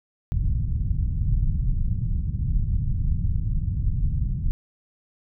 pink low-pass noise, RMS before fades -23 dBFS, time 0.32-4.51 s, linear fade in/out 0 ms, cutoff 140 Hz, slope 24 dB/octave, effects none

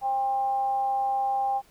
sine tone with frequency modulation, 798 Hz, G5, 31 cents sharp, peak -23 dBFS, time 0.01-1.62 s, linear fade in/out 50 ms, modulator 263 Hz, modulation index 0.25, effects pink hiss -59 dBFS RMS until 1.7 s

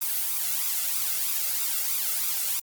blue noise with flanger, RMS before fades -27 dBFS, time 0.01-2.6 s, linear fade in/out 10 ms, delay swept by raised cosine 0.81 to 1.49 ms, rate 3.1 Hz, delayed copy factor +0.65, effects Opus 24 kbps

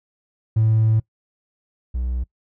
triangle tone pair in turn, 110.3 / 61.9 Hz, A2 / B1, +5 / +5 cents, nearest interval minor seventh, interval 1000 cents, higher first, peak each -11 / -19 dBFS, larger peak first, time 0.56-1 / 1.94-2.24 s, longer first, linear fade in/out 10 ms, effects noise-tail reverb RT60 0.1 s tail -23 dB re dry + tanh soft clip ceiling -9 dBFS

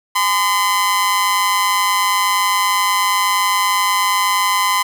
sawtooth tone with amplitude modulation, 1021 Hz, C6, 43 cents flat, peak -7 dBFS, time 0.15-4.83 s, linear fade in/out 10 ms, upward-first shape sine, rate 189 Hz, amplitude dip 65%, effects none

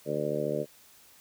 harmonic tone, 74.2 Hz, D2, 18 cents sharp, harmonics 2 / 3 / 4 / 5 / 6 / 7 / 8, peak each -37 / -38 / -38 / -36 / -34 / -35 / -33 dBFS, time 0.05-0.66 s, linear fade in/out 50 ms, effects white hiss -57 dBFS RMS until 1.2 s

